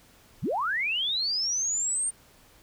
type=linear sweep; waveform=sine; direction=up; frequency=70.3 to 8870 Hz; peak=-25 dBFS; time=0.42-2.11 s; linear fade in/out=20 ms; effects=pink hiss -57 dBFS RMS until 2.62 s